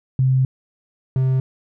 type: tone pair in turn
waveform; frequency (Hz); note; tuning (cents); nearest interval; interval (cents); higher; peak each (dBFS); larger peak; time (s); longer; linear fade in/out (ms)
sine / triangle; 130.81 / 130.81; C3 / C3; 0 / 0; unison; 0; neither; -13; neither; 0.19-0.45 / 1.16-1.4; first; 2
effects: none